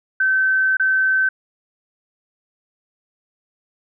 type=tone with dropouts; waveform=sine; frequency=1538 Hz; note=G6; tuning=33 cents flat; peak=-14 dBFS; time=0.2-1.29 s; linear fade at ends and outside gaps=5 ms; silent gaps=0.77-0.797 s; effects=none